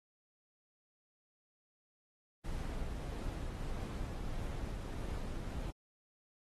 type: noise with tremolo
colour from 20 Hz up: brown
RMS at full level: -39 dBFS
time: 2.44-5.71 s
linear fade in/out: 10 ms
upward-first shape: triangle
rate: 1.6 Hz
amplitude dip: 25%
effects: AAC 32 kbps